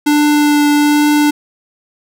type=tone with vibrato; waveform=square; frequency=294.8 Hz; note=D4; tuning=7 cents sharp; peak=-9 dBFS; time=0.06-1.31 s; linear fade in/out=10 ms; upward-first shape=triangle; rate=1.2 Hz; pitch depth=11 cents each way; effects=none